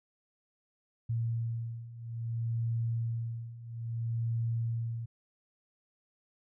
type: beating tone pair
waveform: sine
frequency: 115.1 / 115.7 Hz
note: A#2 / A#2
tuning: -22 / -13 cents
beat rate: 0.6 Hz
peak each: -36 / -33 dBFS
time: 1.09-5.06 s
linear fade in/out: 10 ms
effects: none